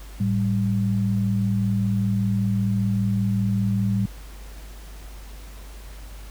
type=tone pair together; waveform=sine; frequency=110 / 195.15 Hz; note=A2 / G3; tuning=0 / -8 cents; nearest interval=minor seventh; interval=992 cents; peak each=-22 dBFS; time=0.2-4.06 s; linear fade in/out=5 ms; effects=added 50 Hz sine -37 dBFS peak until 6.3 s + pink hiss -47 dBFS RMS until 6.3 s